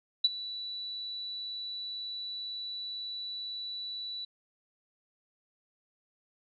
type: tone with ADSR envelope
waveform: sine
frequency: 3951 Hz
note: B7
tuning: in tune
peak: -18 dBFS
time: 0.24-4.25 s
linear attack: 7 ms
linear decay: 30 ms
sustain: -18 dB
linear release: 6 ms
effects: none